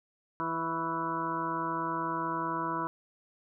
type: harmonic tone with a mistuned harmonic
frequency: 164.81 Hz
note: E3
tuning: in tune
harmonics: 1 / 2 / 3 / 4 / 6 / 7 / 8 / 9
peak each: -42 / -37 / -45 / -43 / -33 / -40 / -38 / -43 dBFS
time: 0.4-2.87 s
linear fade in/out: 0 ms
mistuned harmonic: 7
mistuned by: -44 cents
effects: none